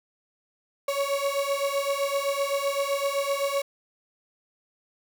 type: beating tone pair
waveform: 35% pulse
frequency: 554.4 / 562.2 Hz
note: C#5 / C#5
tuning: 0 / +24 cents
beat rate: 7.8 Hz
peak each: -26 / -26 dBFS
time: 0.88-3.62 s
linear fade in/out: 5 ms
effects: none